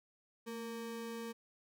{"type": "ring-modulated tone", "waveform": "square", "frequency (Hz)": 345.1, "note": "F4", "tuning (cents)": -21, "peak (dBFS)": -39, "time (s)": [0.46, 1.33], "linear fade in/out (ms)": 20, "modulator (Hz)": 120, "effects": []}